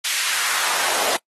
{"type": "noise with high-pass filter sweep", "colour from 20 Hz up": "pink", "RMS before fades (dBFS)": -22, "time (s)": [0.04, 1.17], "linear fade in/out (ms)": 10, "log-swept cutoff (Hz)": [2400, 520], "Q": 1.1, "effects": ["noise-tail reverb RT60 0.1 s tail -25 dB re dry", "AAC 32 kbps"]}